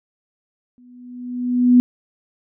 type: tone with exponential growth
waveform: sine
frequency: 246.9 Hz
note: B3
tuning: in tune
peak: -6 dBFS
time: 0.78-1.8 s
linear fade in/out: 0 ms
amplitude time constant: 220 ms
effects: none